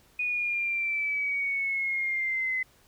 sine exponential sweep, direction down, 2476 to 2032 Hz, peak -26 dBFS, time 0.19-2.63 s, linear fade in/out 5 ms, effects pink hiss -61 dBFS RMS until 2.87 s

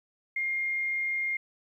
sine tone, 2123 Hz, C7, 25 cents sharp, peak -27 dBFS, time 0.36-1.37 s, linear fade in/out 5 ms, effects 11-bit

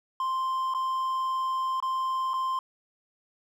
triangle tone with dropouts, 1046.5 Hz, C6, in tune, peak -24 dBFS, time 0.2-2.59 s, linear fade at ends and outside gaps 2 ms, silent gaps 0.739-0.747 / 1.802-1.825 / 2.335-2.339 s, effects none

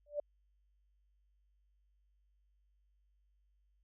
sine tone with exponential growth, 587.3 Hz, D5, in tune, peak -30 dBFS, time 0.06-0.2 s, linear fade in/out 5 ms, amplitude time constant 30 ms, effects added 50 Hz sine -70 dBFS peak until 3.83 s

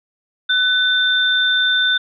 sine tone pair together, 1500 / 3568 Hz, F#6 / A7, +23 / +23 cents, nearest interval octave + minor third, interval 1500 cents, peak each -16 dBFS, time 0.49-1.98 s, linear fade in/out 10 ms, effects none

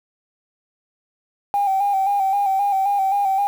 sine tone with vibrato, 790 Hz, G5, 13 cents sharp, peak -15 dBFS, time 1.54-3.47 s, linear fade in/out 0 ms, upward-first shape square, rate 3.8 Hz, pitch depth 41 cents each way, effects tanh soft clip ceiling -12 dBFS + 7-bit

